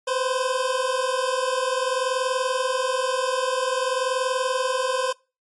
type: tone pair together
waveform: 25% pulse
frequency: 504.5 / 525 Hz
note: B4 / C5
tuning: +37 / +6 cents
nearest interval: minor second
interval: 69 cents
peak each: -21 dBFS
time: 0.07-5.13 s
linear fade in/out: 10 ms
effects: noise-tail reverb RT60 0.3 s tail -24 dB re dry + MP3 48 kbps